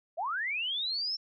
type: linear sweep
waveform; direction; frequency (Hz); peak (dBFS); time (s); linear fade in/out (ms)
sine; up; 590 to 5420; -30; 0.17-1.17; 20
effects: none